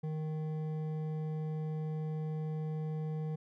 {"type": "tone with hard clipping", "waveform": "sine", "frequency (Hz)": 155.56, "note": "D#3", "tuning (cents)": 0, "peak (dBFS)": -36, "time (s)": [0.03, 3.36], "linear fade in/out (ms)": 10, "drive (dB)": 9, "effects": []}